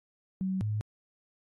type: tone pair in turn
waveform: sine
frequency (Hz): 189 / 106.21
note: F#3 / G#2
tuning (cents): +37 / +39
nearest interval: minor seventh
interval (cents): 998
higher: first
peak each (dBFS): -28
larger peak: neither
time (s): 0.41-0.61 / 0.61-0.81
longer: neither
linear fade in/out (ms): 0
effects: AAC 32 kbps